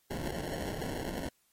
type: noise with sample-and-hold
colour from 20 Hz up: violet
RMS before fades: -36 dBFS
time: 0.1-1.29 s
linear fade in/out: 10 ms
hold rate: 1225 Hz
effects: white hiss -71 dBFS RMS until 1.52 s + MP3 64 kbps

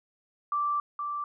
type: tone pair in turn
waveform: sine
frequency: 1170 / 1170 Hz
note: D6 / D6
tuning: -7 / -7 cents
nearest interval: unison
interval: 0 cents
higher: neither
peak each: -25 / -30 dBFS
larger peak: first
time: 0.52-0.8 / 0.99-1.24 s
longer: first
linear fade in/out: 2 ms
effects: none

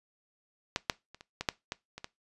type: clicks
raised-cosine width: 0.2 ms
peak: -11 / -8 / -30 / -30 / -17 / -9 / -17 / -25 / -21 dBFS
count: 9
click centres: 0.761 / 0.898 / 1.146 / 1.209 / 1.41 / 1.488 / 1.721 / 1.98 / 2.044 s
effects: noise-tail reverb RT60 0.2 s tail -21 dB re dry + resampled to 24000 Hz

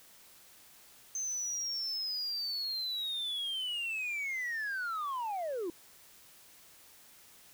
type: linear sweep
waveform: sine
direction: down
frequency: 6272 to 320 Hz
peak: -31 dBFS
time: 1.15-5.7 s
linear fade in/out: 2 ms
effects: tanh soft clip ceiling -32 dBFS + white hiss -58 dBFS RMS until 7.53 s

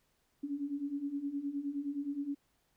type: beating tone pair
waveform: sine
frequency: 277.2 / 286.8 Hz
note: C#4 / D4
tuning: 0 / -41 cents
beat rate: 9.6 Hz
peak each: -40 / -36 dBFS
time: 0.43-2.35 s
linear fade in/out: 10 ms
effects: pink hiss -75 dBFS RMS until 2.76 s

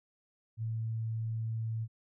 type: tone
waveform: sine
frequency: 112.3 Hz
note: A2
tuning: 36 cents sharp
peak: -32 dBFS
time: 0.57-1.88 s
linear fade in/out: 50 ms
effects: none

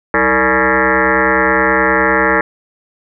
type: tone with frequency modulation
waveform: sine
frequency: 1108.7 Hz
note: C#6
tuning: in tune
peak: -9 dBFS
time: 0.14-2.41 s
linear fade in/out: 2 ms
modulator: 131 Hz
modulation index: 6.4
effects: none

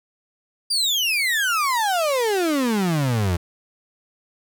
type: exponential sweep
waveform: 35% pulse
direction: down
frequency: 4843 to 82.9 Hz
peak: -17 dBFS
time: 0.7-3.37 s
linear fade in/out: 10 ms
effects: none

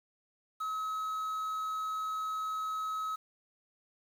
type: tone with quantisation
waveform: triangle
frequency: 1281 Hz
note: E6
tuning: 50 cents flat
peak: -31 dBFS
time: 0.6-3.16 s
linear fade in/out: 10 ms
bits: 9
effects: none

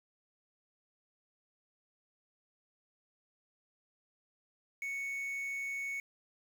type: tone with quantisation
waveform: triangle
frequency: 2217 Hz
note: C#7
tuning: in tune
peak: -34 dBFS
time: 4.82-6 s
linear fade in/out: 2 ms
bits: 9
effects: none

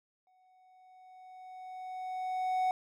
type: tone with exponential growth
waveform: triangle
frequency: 743 Hz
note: F#5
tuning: 7 cents sharp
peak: -24 dBFS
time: 0.27-2.71 s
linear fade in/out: 1 ms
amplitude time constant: 530 ms
effects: none

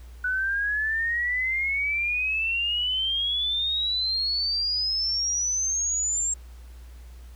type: exponential sweep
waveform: sine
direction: up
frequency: 1480 to 7510 Hz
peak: -23 dBFS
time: 0.24-6.34 s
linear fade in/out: 5 ms
effects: added 60 Hz sine -41 dBFS peak until 7.35 s + pink hiss -57 dBFS RMS until 7.35 s

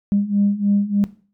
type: beating tone pair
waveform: sine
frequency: 200.4 / 203.7 Hz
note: G3 / G#3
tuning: +38 / -33 cents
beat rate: 3.3 Hz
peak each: -20 / -17 dBFS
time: 0.12-1.04 s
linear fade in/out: 0 ms
effects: noise-tail reverb RT60 0.4 s tail -17 dB re dry + tanh soft clip ceiling -8 dBFS

